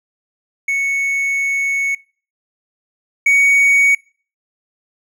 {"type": "tone pair in turn", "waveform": "triangle", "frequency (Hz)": [2213, 2239], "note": ["C#7", "C#7"], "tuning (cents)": [-3, 17], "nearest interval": "unison", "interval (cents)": 20, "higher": "second", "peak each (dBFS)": [-13, -7], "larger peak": "second", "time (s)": [[0.68, 1.95], [3.26, 3.95]], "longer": "first", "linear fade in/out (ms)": 5, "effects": ["noise-tail reverb RT60 0.4 s tail -23 dB re dry"]}